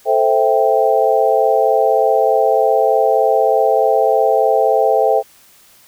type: chord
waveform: sine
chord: A minor seventh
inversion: none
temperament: equal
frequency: 440 / 523.3 / 659.3 / 784 Hz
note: A4 / C5 / E5 / G5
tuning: 0 / 0 / 0 / 0 cents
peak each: -16 dBFS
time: 0.05-5.23 s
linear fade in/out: 50 ms
effects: white hiss -48 dBFS RMS until 5.87 s